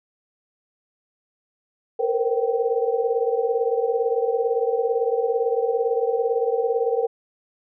sine tone cluster, 456 / 473.8 / 523 / 776 Hz, A#4 / A#4 / C5 / G5, -38 / +28 / -1 / -18 cents, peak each -24 / -22 / -28 / -29 dBFS, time 1.99-7.07 s, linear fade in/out 10 ms, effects none

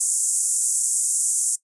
white band-pass noise, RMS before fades -22 dBFS, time 0-1.56 s, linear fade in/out 10 ms, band 6800 to 10000 Hz, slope 48 dB/octave, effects noise-tail reverb RT60 0.1 s tail -18 dB re dry + resampled to 24000 Hz

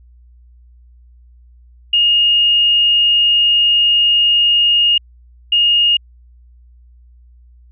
sine tone bursts at uneven times, 2850 Hz, F7, 34 cents sharp, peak -9 dBFS, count 2, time 1.93-4.98 / 5.52-5.97 s, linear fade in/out 5 ms, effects added 60 Hz sine -42 dBFS peak until 7.71 s

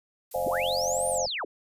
violet noise, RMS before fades -41 dBFS, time 0.31-1.18 s, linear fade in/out 5 ms
sine chord, F minor seventh, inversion second, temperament equal with one note detuned, 523.3 / 606.3 / 698.5 / 830.6 Hz, C5 / Eb5 / F5 / Ab5, 0 / -45 / 0 / 0 cents, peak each -29 / -32 / -31 / -35 dBFS, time 0.34-1.26 s, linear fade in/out 5 ms
click train, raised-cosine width 5 ms, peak -36 dBFS, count 43, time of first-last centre 0.36-1.269 s, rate 46.2 Hz
sine linear two-way sweep, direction up then down, 124.1 to 9397 to 247.6 Hz, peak -29 dBFS, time 0.46-1.45 s, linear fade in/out 5 ms, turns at 1.09 s
effects resampled to 32000 Hz

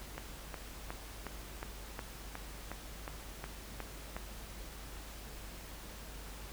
click train, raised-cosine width 0.5 ms, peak -25 dBFS, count 12, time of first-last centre 0.18-4.166 s, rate 2.76 Hz, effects added 50 Hz sine -48 dBFS peak until 6.52 s + pink hiss -50 dBFS RMS until 6.52 s

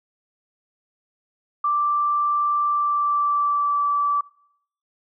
sine tone with pitch glide, 1174.7 to 1157.9 Hz, D6 to D6, 0 to -25 cents, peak -18 dBFS, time 1.64-4.21 s, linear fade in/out 5 ms, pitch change -25 cents, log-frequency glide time 2.67-3.85 s, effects noise-tail reverb RT60 0.7 s tail -22 dB re dry

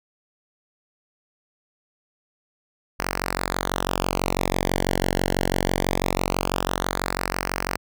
sawtooth tone with flanger, 46.06 Hz, F#1, 7 cents flat, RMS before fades -25 dBFS, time 2.99-7.77 s, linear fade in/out 10 ms, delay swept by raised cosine 0.28 to 0.82 ms, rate 0.22 Hz, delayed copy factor -0.9, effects none

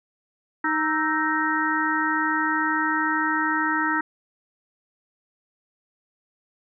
harmonic tone with a mistuned harmonic, 311.1 Hz, D#4, in tune, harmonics 1 / 3 / 4 / 5 / 6, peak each -27 / -27 / -27 / -27 / -27 dBFS, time 0.64-4.01 s, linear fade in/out 5 ms, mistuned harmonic 4, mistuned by +96 cents, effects none

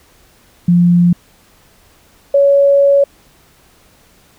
sine tone pair in turn, 174.61 / 560.6 Hz, F3 / C#5, 0 / +19 cents, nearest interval octave + minor sixth, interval 2019 cents, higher second, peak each -6 dBFS, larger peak neither, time 0.68-1.13 / 2.34-3.04 s, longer second, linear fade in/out 5 ms, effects pink hiss -49 dBFS RMS until 4.38 s

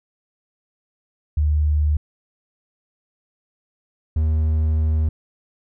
sine / triangle tone pair in turn, 75.2 / 78.17 Hz, D2 / D#2, +42 / +9 cents, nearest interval minor second, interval 67 cents, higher second, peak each -15 / -14 dBFS, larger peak second, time 1.37-1.97 / 4.16-5.09 s, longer second, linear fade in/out 5 ms, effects none

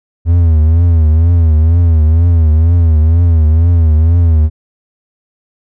triangle tone with vibrato, 81.7 Hz, E2, 15 cents flat, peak -3 dBFS, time 0.25-4.5 s, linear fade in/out 50 ms, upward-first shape triangle, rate 2.1 Hz, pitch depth 120 cents each way, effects none

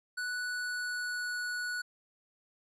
square tone with pitch glide, 1480 to 1469.8 Hz, F#6 to F#6, 0 to -12 cents, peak -34 dBFS, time 0.17-1.82 s, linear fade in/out 10 ms, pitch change -12 cents, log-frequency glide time 0.41-1.39 s, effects low-pass 10000 Hz 12 dB/octave

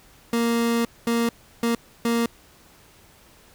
30% pulse tone bursts at uneven times, 233.1 Hz, A#3, in tune, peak -17 dBFS, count 4, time 0.33-0.85 / 1.07-1.29 / 1.63-1.75 / 2.05-2.26 s, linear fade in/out 2 ms, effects pink hiss -53 dBFS RMS until 3.54 s

